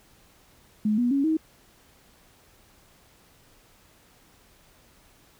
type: tone with pitch steps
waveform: sine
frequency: 212.7 / 242.9 / 277.4 / 316.9 Hz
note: G#3 / B3 / C#4 / D#4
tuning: +42 / -29 / +1 / +32 cents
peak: -20 dBFS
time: 0.85-1.37 s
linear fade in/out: 5 ms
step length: 130 ms
effects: pink hiss -58 dBFS RMS until 5.39 s